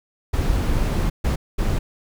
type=noise bursts at uneven times; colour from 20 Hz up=brown; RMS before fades=-20 dBFS; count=3; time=0.33-1.1 / 1.24-1.36 / 1.58-1.79 s; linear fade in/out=10 ms; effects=none